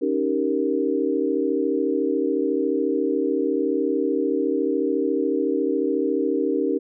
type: chord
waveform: sine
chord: Eb dominant seventh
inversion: third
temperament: equal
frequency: 277.2 / 311.1 / 392 / 466.2 Hz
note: Db4 / Eb4 / G4 / Bb4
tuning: 0 / 0 / 0 / 0 cents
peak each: -25 dBFS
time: 0.01-6.79 s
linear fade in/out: 20 ms
effects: none